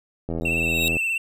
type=click train; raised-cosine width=2 ms; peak=-15 dBFS; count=57; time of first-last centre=0.29-0.968 s; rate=82.6 Hz
type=tone with exponential growth; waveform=sawtooth; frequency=3792 Hz; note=A#7; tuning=29 cents sharp; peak=-18 dBFS; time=0.42-0.88 s; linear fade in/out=0 ms; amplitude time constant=100 ms
type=tone with vibrato; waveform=triangle; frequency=2669 Hz; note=E7; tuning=21 cents sharp; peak=-20 dBFS; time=0.45-1.18 s; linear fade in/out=5 ms; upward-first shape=sine; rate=17 Hz; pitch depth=39 cents each way
effects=none